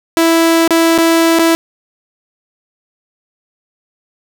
sawtooth tone with dropouts, 330.1 Hz, E4, 2 cents sharp, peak -4 dBFS, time 0.17-1.55 s, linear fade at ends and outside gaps 0 ms, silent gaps 0.677-0.707 / 0.979-0.986 / 1.387-1.393 s, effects 7-bit

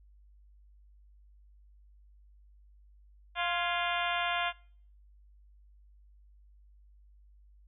harmonic tone with a mistuned harmonic, 349.2 Hz, F4, in tune, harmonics 2 / 3 / 4 / 5 / 6 / 7 / 8 / 9 / 10, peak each -34 / -36 / -37 / -38 / -39 / -39 / -40 / -41 / -41 dBFS, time 3.35-4.53 s, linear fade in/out 50 ms, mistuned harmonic 5, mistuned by -70 cents, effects noise-tail reverb RT60 0.6 s tail -26 dB re dry + added 50 Hz sine -56 dBFS peak until 7.67 s

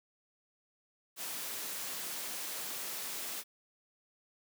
white high-pass noise, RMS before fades -40 dBFS, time 1.16-3.44 s, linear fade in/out 50 ms, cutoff 190 Hz, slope 12 dB/octave, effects none

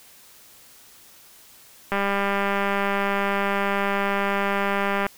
click train, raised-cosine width 0.5 ms, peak -9 dBFS, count 627, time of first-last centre 1.92-5.066 s, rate 199 Hz, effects white hiss -50 dBFS RMS until 5.17 s

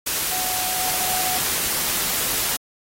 sine tone in noise, 740 Hz, F#5, in tune, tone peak -28 dBFS, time 0.31-1.38 s, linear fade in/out 10 ms, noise white, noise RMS -23 dBFS, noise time 0.06-2.57 s, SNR -8 dB, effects AAC 48 kbps

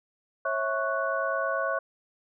sine tone cluster, 544 / 653 / 1109 / 1481 Hz, C#5 / E5 / C#6 / F#6, -33 / -17 / 0 / +1 cents, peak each -31 dBFS, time 0.45-1.79 s, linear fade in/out 5 ms, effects none

